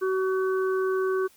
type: harmonic tone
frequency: 377.9 Hz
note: F#4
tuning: 37 cents sharp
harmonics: 1 / 3 / 4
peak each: -23 / -33 / -35 dBFS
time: 0.01-1.28 s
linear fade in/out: 20 ms
effects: white hiss -58 dBFS RMS until 1.36 s